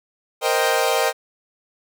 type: chord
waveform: sawtooth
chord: C minor seventh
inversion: third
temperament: equal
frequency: 466.2 / 523.3 / 622.3 / 784 Hz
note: Bb4 / C5 / Eb5 / G5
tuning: 0 / 0 / 0 / 0 cents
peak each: -19 dBFS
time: 0.41-1.13 s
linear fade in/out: 50 ms
effects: none